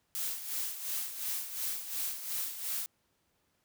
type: noise with tremolo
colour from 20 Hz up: blue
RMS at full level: -34 dBFS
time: 0.15-2.86 s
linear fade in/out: 0 ms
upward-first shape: sine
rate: 2.8 Hz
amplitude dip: 65%
effects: pink hiss -75 dBFS RMS until 3.64 s + high-pass 60 Hz 12 dB/octave